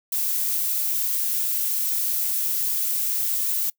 violet noise, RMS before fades -24 dBFS, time 0.12-3.7 s, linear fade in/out 5 ms, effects noise-tail reverb RT60 0.1 s tail -24 dB re dry

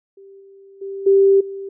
sine tone with level steps, 392 Hz, G4, in tune, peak -40 / -42 / -26 / -9 / -27 dBFS, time 0.17-1.69 s, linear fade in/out 5 ms, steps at 0.4 / 0.81 / 1.06 / 1.4 s, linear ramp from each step 10 ms, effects none

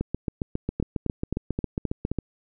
two click trains, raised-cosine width 3 ms, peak -13 / -13 dBFS, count 17 / 6, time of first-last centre 0.01-2.187 / 0.8-2.116 s, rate 7.35 / 3.8 Hz, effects none

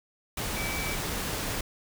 sine tone in noise, 2304 Hz, D7, 34 cents flat, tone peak -35 dBFS, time 0.56-0.95 s, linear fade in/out 5 ms, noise pink, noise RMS -32 dBFS, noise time 0.37-1.61 s, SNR -6 dB, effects none

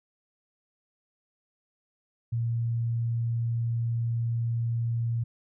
sine tone, 116.54 Hz, A#2, in tune, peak -25 dBFS, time 2.32-5.24 s, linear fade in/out 10 ms, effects none

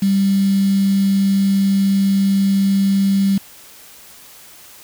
sine tone with quantisation, 196 Hz, G3, in tune, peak -12 dBFS, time 0.02-3.38 s, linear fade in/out 5 ms, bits 5, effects white hiss -42 dBFS RMS until 4.83 s

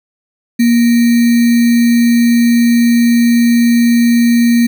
sine tone with sample-and-hold, 236.2 Hz, A#3, 23 cents sharp, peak -6 dBFS, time 0.59-4.67 s, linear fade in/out 10 ms, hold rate 2100 Hz, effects none

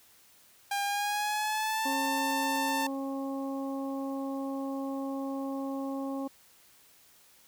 sawtooth tone with pitch glide, 804 to 892.1 Hz, G5 to A5, +44 to +24 cents, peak -25 dBFS, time 0.71-2.87 s, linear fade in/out 5 ms, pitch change +180 cents, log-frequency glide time 0.83-1.93 s
harmonic tone, 272.1 Hz, C#4, 32 cents flat, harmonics 1 / 2 / 3 / 4, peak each -33 / -39 / -43 / -45 dBFS, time 1.85-6.28 s, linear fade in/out 10 ms
effects white hiss -60 dBFS RMS until 7.47 s

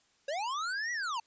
square linear two-way sweep, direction up then down, 532 to 1965 to 863 Hz, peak -33 dBFS, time 0.28-1.2 s, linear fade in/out 5 ms, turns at 0.92 s, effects white hiss -69 dBFS RMS until 1.26 s + resampled to 16000 Hz

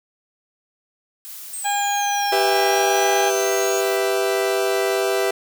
blue noise, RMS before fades -36 dBFS, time 1.25-3.97 s, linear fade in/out 0 ms
sine exponential two-way sweep, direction down then up, 8520 to 5274 to 6720 Hz, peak -28 dBFS, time 1.53-3.81 s, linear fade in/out 5 ms, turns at 2.33 s
harmonic tone, 812 Hz, G#5, 39 cents flat, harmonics 1 / 2 / 3 / 4 / 5, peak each -20 / -28 / -32 / -31 / -37 dBFS, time 1.64-3.31 s, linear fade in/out 20 ms
40% pulse chord, E minor, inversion first, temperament equal, 392 / 493.9 / 659.3 Hz, G4 / B4 / E5, 0 / 0 / 0 cents, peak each -20 / -24 / -23 dBFS, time 2.32-5.31 s, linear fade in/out 5 ms
effects none

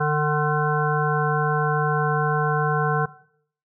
harmonic tone with a mistuned harmonic, 150.2 Hz, D3, 39 cents sharp, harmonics 1 / 3 / 5 / 7 / 9 / 10, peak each -23 / -25 / -26 / -27 / -30 / -28 dBFS, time 0-3.06 s, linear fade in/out 10 ms, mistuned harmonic 10, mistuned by +18 cents, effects noise-tail reverb RT60 0.6 s tail -18 dB re dry

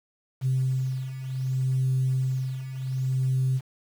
sine beating tone pair, 130 / 130.66 Hz, C3 / C3, -11 / -2 cents, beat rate 0.66 Hz, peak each -28 / -24 dBFS, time 0.41-3.61 s, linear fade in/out 50 ms, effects tanh soft clip ceiling -17 dBFS + 8-bit

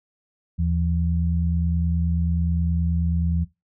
sine tone pair together, 79.9 / 169.3 Hz, D#2 / E3, +47 / +46 cents, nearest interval octave + minor second, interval 1299 cents, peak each -21 / -24 dBFS, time 0.58-3.45 s, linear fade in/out 20 ms, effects noise-tail reverb RT60 0.2 s tail -18 dB re dry

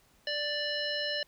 harmonic tone, 588 Hz, D5, 2 cents sharp, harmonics 1 / 3 / 5 / 7 / 9, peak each -36 / -36 / -36 / -37 / -40 dBFS, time 0.27-1.23 s, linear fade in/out 2 ms, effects pink hiss -65 dBFS RMS until 1.27 s

